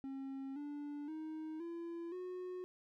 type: tone with pitch steps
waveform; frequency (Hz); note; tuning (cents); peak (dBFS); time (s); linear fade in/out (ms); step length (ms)
triangle; 270 / 291.1 / 313.8 / 338.2 / 364.6; C#4 / D4 / D#4 / E4 / F#4; -45 / -15 / +15 / +44 / -25; -40; 0.04-2.64; 0; 520
effects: none